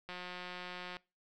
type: click train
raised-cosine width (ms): 0.3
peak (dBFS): -28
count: 159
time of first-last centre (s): 0.09-0.968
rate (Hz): 180
effects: noise-tail reverb RT60 0.3 s tail -24 dB re dry